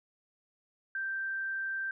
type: tone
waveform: sine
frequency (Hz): 1568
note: G6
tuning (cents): 0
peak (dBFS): -32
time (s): 0.95-1.91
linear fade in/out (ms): 2
effects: none